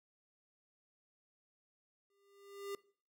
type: tone with exponential growth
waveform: square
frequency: 400 Hz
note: G4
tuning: 35 cents sharp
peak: -39 dBFS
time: 2.1-2.75 s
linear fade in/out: 2 ms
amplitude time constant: 140 ms
effects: noise-tail reverb RT60 0.5 s tail -21 dB re dry